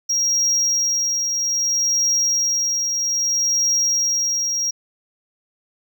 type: tone with tremolo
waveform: triangle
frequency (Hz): 5630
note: F8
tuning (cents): +13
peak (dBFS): -14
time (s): 0.09-4.71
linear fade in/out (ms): 10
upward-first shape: triangle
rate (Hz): 0.62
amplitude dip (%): 40
effects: none